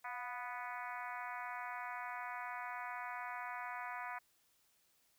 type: harmonic tone with a mistuned harmonic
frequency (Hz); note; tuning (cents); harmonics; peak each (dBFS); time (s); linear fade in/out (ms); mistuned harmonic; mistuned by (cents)
246.9; B3; 0; 3 / 4 / 5 / 6 / 7 / 8 / 9 / 10; -48 / -46 / -50 / -50 / -52 / -52 / -53 / -59; 0.04-4.19; 10; 3; -42
effects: white hiss -74 dBFS RMS until 5.18 s